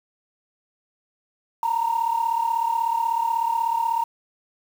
sine tone pair together, 913.7 / 950 Hz, A#5 / A#5, -35 / +33 cents, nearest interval minor second, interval 68 cents, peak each -21 / -24 dBFS, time 1.63-4.04 s, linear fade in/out 2 ms, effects tanh soft clip ceiling -13 dBFS + 7-bit

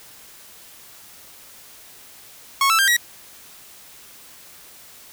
sawtooth tone with pitch steps, 1099 / 1322.1 / 1590.5 / 1913.5 Hz, C#6 / E6 / G6 / A#6, -15 / +5 / +25 / +45 cents, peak -11 dBFS, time 2.61-2.966 s, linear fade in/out 2 ms, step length 89 ms, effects white hiss -45 dBFS RMS until 5.12 s

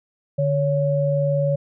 sine tone pair together, 146.83 / 559.7 Hz, D3 / C#5, 0 / +17 cents, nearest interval octave + major seventh, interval 2317 cents, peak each -20 / -20 dBFS, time 0.38-1.56 s, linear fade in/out 10 ms, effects none

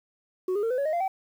sine tone with pitch steps, 370 / 410.5 / 455.5 / 505.4 / 560.8 / 622.3 / 690.4 / 766.1 Hz, F#4 / G#4 / A#4 / B4 / C#5 / D#5 / F5 / G5, 0 / -20 / -40 / +40 / +20 / 0 / -20 / -40 cents, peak -21 dBFS, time 0.48-1.08 s, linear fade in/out 5 ms, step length 75 ms, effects tanh soft clip ceiling -23 dBFS + 9-bit

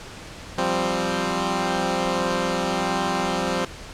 10% pulse chord, F suspended second, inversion none, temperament equal, 174.61 / 196 / 261.6 Hz, F3 / G3 / C4, 0 / 0 / 0 cents, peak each -18 dBFS, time 0.58-3.65 s, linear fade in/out 2 ms, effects pink hiss -39 dBFS RMS until 3.93 s + low-pass 7000 Hz 12 dB/octave

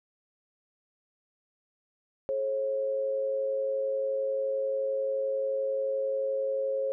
sine tone pair together, 428.6 / 540 Hz, A4 / C#5, -45 / -45 cents, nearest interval major third, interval 400 cents, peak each -36 / -27 dBFS, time 2.29-6.92 s, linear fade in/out 0 ms, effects none

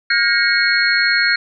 sine tone cluster, 1426 / 1619 / 1881 / 2201 / 4271 Hz, F6 / G#6 / A#6 / C#7 / C8, +36 / -45 / +15 / -13 / +35 cents, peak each -19 dBFS, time 0.1-1.36 s, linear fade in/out 5 ms, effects none

